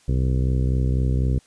harmonic tone, 64 Hz, C2, 38 cents flat, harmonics 1 / 2 / 3 / 4 / 5 / 6 / 7 / 8, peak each -20 / -22 / -31 / -32 / -37 / -37 / -38 / -42 dBFS, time 0.08-1.39 s, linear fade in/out 5 ms, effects white hiss -57 dBFS RMS until 1.46 s + resampled to 22050 Hz

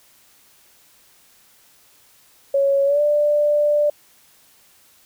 sine tone with pitch glide, 554.4 to 590.8 Hz, C#5 to D5, 0 to +10 cents, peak -14 dBFS, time 2.54-3.9 s, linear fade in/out 5 ms, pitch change +110 cents, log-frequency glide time 2.85-3.01 s, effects white hiss -54 dBFS RMS until 5.05 s

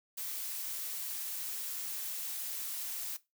blue noise, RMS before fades -39 dBFS, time 0.17-3.17 s, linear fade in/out 10 ms, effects noise-tail reverb RT60 0.2 s tail -17 dB re dry

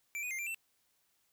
square tone with pitch steps, 2338 / 2478 / 2107 / 2362 / 2683 Hz, D7 / D#7 / C7 / D7 / E7, -8 / -8 / +12 / +9 / +30 cents, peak -37 dBFS, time 0.15-0.545 s, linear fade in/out 0 ms, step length 79 ms, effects white hiss -75 dBFS RMS until 1.32 s

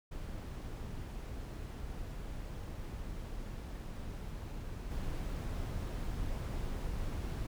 brown noise with level steps, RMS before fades -42 / -38 dBFS, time 0.11-7.47 s, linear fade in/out 10 ms, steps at 4.9 s, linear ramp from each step 20 ms, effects none

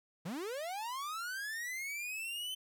45% pulse linear sweep, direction up, 147.8 to 3077 Hz, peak -38 dBFS, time 0.25-2.55 s, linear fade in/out 10 ms, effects none

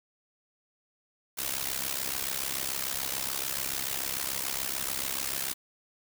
white noise with amplitude modulation, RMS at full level -29 dBFS, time 1.37-5.54 s, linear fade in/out 20 ms, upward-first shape sine, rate 66.9 Hz, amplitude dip 85%, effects none

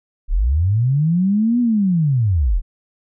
sine linear two-way sweep, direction up then down, 30.12 to 246.9 to 30.12 Hz, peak -13 dBFS, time 0.28-2.62 s, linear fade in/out 50 ms, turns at 1.6 s, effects none

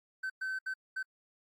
triangle tone bursts at uneven times, 1534 Hz, G6, 38 cents flat, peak -31 dBFS, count 4, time 0.23-0.3 / 0.41-0.59 / 0.66-0.74 / 0.96-1.03 s, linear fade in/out 10 ms, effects tanh soft clip ceiling -27 dBFS + AAC 64 kbps

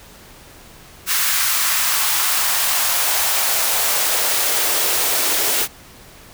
white noise with high-pass filter sweep, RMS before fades -18 dBFS, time 1.06-5.68 s, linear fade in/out 50 ms, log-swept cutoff 1400 to 340 Hz, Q 1.5, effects pink hiss -43 dBFS RMS until 6.33 s

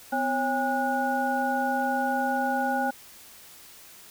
sine tone cluster, 254.3 / 548 / 810 / 1460 Hz, C4 / C#5 / G#5 / F#6, -49 / -20 / -43 / -24 cents, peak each -30 / -32 / -26 / -31 dBFS, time 0.12-2.91 s, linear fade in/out 10 ms, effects white hiss -49 dBFS RMS until 4.1 s

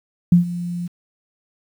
sine tone with ADSR envelope, 174.61 Hz, F3, in tune, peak -6 dBFS, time 0.32-0.88 s, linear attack 4 ms, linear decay 120 ms, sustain -17 dB, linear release 16 ms, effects 8-bit

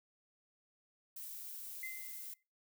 violet noise, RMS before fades -47 dBFS, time 1.16-2.34 s, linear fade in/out 5 ms
sine tone with exponential decay, 2068 Hz, C7, 21 cents flat, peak -40 dBFS, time 1.83-2.43 s, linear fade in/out 2 ms, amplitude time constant 130 ms
effects noise-tail reverb RT60 0.3 s tail -25 dB re dry

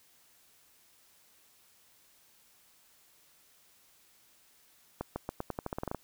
accelerating click train, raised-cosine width 1 ms, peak -20 dBFS, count 13, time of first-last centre 5.01-5.947 s, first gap 150 ms, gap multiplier 0.87, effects white hiss -64 dBFS RMS until 6.03 s

